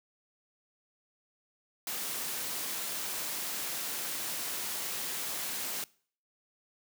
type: noise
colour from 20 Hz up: white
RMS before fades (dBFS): -36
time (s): 1.87-5.84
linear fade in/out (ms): 2
effects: noise-tail reverb RT60 0.5 s tail -23 dB re dry + high-pass 150 Hz 12 dB/octave